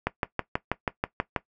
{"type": "click train", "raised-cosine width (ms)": 0.5, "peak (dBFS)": -9, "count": 9, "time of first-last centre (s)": [0.07, 1.362], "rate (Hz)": 6.19, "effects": ["noise-tail reverb RT60 0.1 s tail -17 dB re dry"]}